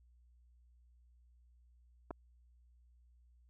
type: clicks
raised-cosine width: 1 ms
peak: -29 dBFS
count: 2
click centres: 2.107 / 2.11 s
effects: added 60 Hz sine -63 dBFS peak until 3.49 s